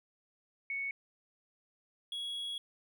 sine / triangle tone pair in turn, 2217 / 3334 Hz, C#7 / G#7, 0 / +6 cents, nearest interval perfect fifth, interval 706 cents, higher second, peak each -34 / -35 dBFS, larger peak first, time 0.7-0.91 / 2.12-2.58 s, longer second, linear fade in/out 2 ms, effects none

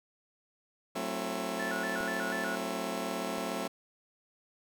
15% pulse chord, F# half-diminished seventh, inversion none, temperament just, 185 / 222 / 266.4 / 333 Hz, F#3 / A3 / C4 / E4, 0 / +16 / +31 / +18 cents, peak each -33 / -32 / -32 / -36 dBFS, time 0.95-3.68 s, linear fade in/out 10 ms
sine tone with vibrato, 1595 Hz, G6, 30 cents sharp, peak -35 dBFS, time 1.59-2.56 s, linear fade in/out 10 ms, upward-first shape square, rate 4.1 Hz, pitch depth 160 cents each way
clicks, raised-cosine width 2 ms, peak -32 / -38 dBFS, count 2, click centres 2.007 / 3.381 s
effects none

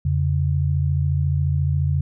sine tone pair together, 86.1 / 140.33 Hz, F2 / C#3, -24 / +22 cents, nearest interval minor sixth, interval 846 cents, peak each -20 dBFS, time 0.05-2.01 s, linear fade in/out 5 ms, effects none

